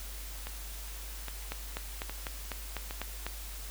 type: two click trains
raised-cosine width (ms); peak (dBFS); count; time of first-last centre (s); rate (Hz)
0.3; -19 / -23; 8 / 4; 1.52-3.266 / 0.47-2.909; 4.01 / 1.23
effects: added 50 Hz sine -41 dBFS peak until 3.7 s + white hiss -46 dBFS RMS until 3.7 s